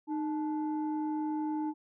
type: tone pair together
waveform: sine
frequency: 307.3 / 869.2 Hz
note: D#4 / A5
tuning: -21 / -21 cents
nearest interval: octave + tritone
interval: 1800 cents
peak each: -30 / -37 dBFS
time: 0.07-1.74 s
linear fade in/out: 50 ms
effects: tanh soft clip ceiling -25 dBFS